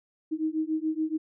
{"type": "beating tone pair", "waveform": "sine", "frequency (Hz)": [311.2, 318.2], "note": ["D#4", "D#4"], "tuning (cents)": [0, 39], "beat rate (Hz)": 7, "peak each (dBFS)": -29, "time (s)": [0.31, 1.18], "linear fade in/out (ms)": 20, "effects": []}